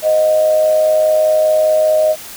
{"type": "tone with amplitude modulation", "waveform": "sine", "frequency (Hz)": 622.3, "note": "D#5", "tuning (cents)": 0, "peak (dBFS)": -7, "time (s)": [0.02, 2.16], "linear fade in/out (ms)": 50, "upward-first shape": "sine", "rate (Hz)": 105, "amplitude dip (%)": 45, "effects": ["white hiss -32 dBFS RMS until 2.36 s"]}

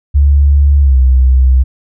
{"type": "tone with pitch glide", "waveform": "sine", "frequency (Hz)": [71.1, 64.45], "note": ["C#2", "C2"], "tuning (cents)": [45, -26], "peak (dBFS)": -4, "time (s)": [0.14, 1.64], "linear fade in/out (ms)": 20, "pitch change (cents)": -171, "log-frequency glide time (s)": [0.81, 0.97], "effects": []}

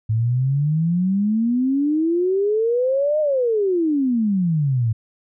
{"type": "exponential two-way sweep", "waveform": "sine", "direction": "up then down", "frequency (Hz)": [107.8, 621, 107.8], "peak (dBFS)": -16, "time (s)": [0.09, 4.93], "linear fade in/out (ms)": 10, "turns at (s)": 3.2, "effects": []}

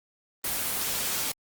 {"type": "noise", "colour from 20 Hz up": "white", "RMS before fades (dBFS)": -29, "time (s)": [0.44, 1.32], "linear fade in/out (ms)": 5, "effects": ["Opus 24 kbps"]}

